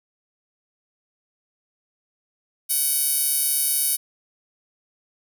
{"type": "tone with high-pass filter", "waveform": "10% pulse", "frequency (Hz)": 756, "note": "F#5", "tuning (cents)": 37, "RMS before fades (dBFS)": -22, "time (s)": [2.69, 3.97], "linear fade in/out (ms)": 20, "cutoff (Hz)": 9200, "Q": 1.6, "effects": []}